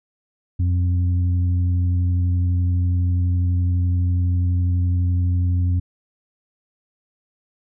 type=harmonic tone; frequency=88.8 Hz; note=F2; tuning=29 cents sharp; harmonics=1 / 2 / 3; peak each=-16 / -34 / -32 dBFS; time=0.59-5.8 s; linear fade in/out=10 ms; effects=none